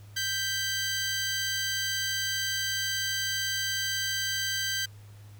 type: tone pair together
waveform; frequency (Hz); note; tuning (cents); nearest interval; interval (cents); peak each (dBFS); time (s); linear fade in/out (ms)
15% pulse; 1568 / 1975.5; G6 / B6; 0 / 0; major third; 400; -22 / -31; 0.16-4.86; 10
effects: added 103 Hz sine -46 dBFS peak until 5.39 s + pink hiss -59 dBFS RMS until 5.39 s